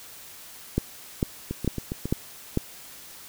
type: two click trains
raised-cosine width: 3 ms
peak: -16 / -9 dBFS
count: 5 / 5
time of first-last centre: 1.51-2.056 / 0.78-2.574 s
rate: 7.33 / 2.23 Hz
effects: white hiss -45 dBFS RMS until 3.28 s